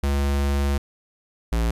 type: tone pair in turn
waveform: square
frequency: 70.2 / 56.82 Hz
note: C#2 / A#1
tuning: +22 / -44 cents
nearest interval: major third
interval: 366 cents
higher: first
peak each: -20 dBFS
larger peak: neither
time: 0.03-0.78 / 1.52-1.71 s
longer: first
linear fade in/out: 5 ms
effects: resampled to 32000 Hz + 10-bit